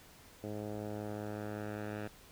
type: tone with low-pass filter sweep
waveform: 10% pulse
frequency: 105.3 Hz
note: G#2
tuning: 24 cents sharp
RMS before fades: -41 dBFS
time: 0.43-2.08 s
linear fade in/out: 10 ms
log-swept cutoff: 580 to 2200 Hz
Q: 1.1
effects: pink hiss -58 dBFS RMS until 2.31 s